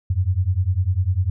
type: beating tone pair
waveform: sine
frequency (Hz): 87.31 / 97.31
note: F2 / G2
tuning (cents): 0 / -12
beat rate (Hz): 10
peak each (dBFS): -20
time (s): 0.1-1.3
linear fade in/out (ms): 5
effects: none